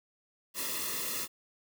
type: noise with comb filter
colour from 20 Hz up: white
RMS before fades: -35 dBFS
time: 0.54-1.28 s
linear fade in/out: 50 ms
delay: 1.3 ms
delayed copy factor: -1
effects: none